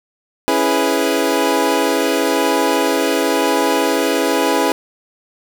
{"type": "chord", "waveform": "25% pulse", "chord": "C# minor seventh", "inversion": "none", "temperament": "equal", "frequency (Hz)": [277.2, 329.6, 415.3, 493.9], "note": ["C#4", "E4", "G#4", "B4"], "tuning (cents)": [0, 0, 0, 0], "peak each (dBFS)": -16, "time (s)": [0.48, 4.72], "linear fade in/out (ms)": 0, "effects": []}